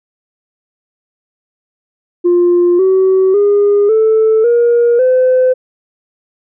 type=tone with pitch steps; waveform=sine; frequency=351.2 / 378.6 / 408.1 / 439.9 / 474.2 / 511.2 Hz; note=F4 / F#4 / G#4 / A4 / A#4 / C5; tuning=+10 / +40 / -30 / 0 / +30 / -40 cents; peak=-5 dBFS; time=2.24-5.54 s; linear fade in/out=20 ms; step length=550 ms; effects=tanh soft clip ceiling -4 dBFS